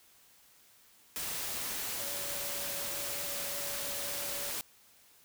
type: tone in noise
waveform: sine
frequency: 569 Hz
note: C#5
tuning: 45 cents sharp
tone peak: -46 dBFS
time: 2-4.51 s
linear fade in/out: 0 ms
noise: white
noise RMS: -37 dBFS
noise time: 1.16-4.61 s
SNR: -12 dB
effects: white hiss -62 dBFS RMS until 5.24 s